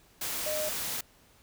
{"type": "tone in noise", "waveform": "sine", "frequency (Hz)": 613, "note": "D#5", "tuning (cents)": -26, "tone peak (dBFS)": -31, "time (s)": [0.46, 0.69], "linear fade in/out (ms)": 5, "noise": "white", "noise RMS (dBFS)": -34, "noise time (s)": [0.21, 1.01], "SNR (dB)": 0, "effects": ["pink hiss -61 dBFS RMS until 1.42 s"]}